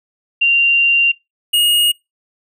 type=tone pair in turn; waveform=sine / square; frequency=2773 / 2867 Hz; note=F7 / F7; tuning=-13 / +45 cents; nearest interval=minor second; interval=58 cents; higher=second; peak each=-9 / -11 dBFS; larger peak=first; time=0.41-1.12 / 1.53-1.92 s; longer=first; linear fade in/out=10 ms; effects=noise-tail reverb RT60 0.2 s tail -23 dB re dry